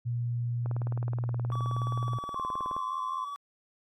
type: tone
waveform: sine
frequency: 119.5 Hz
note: A#2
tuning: 43 cents sharp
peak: -28 dBFS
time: 0.05-2.19 s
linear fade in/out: 20 ms
type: click train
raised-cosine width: 1 ms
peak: -26 dBFS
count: 41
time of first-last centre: 0.66-2.765 s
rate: 19 Hz
type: tone with tremolo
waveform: triangle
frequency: 1142 Hz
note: D6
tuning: 49 cents flat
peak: -32 dBFS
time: 1.52-3.36 s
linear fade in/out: 0 ms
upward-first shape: sine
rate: 20 Hz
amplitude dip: 30%
type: tone with vibrato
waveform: sine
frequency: 1046.5 Hz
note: C6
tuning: in tune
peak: -32 dBFS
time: 2.35-3.25 s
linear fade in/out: 10 ms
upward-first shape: square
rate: 5.4 Hz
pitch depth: 24 cents each way
effects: AAC 64 kbps